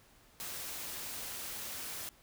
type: noise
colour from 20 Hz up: white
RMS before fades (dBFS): -42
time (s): 0.4-2.09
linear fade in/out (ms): 0
effects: pink hiss -63 dBFS RMS until 2.22 s